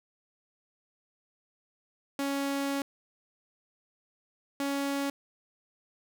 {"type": "tone pair in turn", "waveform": "sawtooth", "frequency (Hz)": [278.1, 279.2], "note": ["C#4", "C#4"], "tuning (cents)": [6, 13], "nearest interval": "unison", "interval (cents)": 7, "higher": "second", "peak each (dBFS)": -25, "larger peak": "neither", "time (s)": [[2.19, 2.82], [4.6, 5.1]], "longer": "first", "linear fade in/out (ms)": 2, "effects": []}